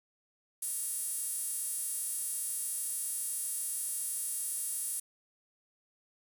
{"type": "tone with high-pass filter", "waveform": "sawtooth", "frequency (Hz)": 466.2, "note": "A#4", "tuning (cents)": 0, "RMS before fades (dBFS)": -36, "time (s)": [0.62, 5], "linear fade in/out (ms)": 5, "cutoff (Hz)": 9900, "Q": 4.1, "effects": ["9-bit"]}